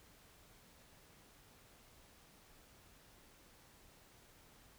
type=silence; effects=pink hiss -64 dBFS RMS until 4.78 s